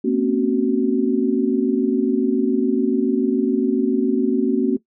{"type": "tone cluster", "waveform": "sine", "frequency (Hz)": [228.8, 255.9, 275.9, 375.3], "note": ["A#3", "C4", "C#4", "F#4"], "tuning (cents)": [-32, -38, -8, 25], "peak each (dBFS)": -21, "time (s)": [0.04, 4.77], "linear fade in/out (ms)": 10, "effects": ["noise-tail reverb RT60 0.1 s tail -17 dB re dry"]}